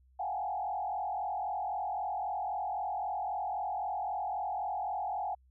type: tone with frequency modulation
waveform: sine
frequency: 780 Hz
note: G5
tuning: 9 cents flat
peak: -32 dBFS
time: 0.19-5.35 s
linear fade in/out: 10 ms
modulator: 43.8 Hz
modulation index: 1.8
effects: added 64 Hz sine -61 dBFS peak until 5.5 s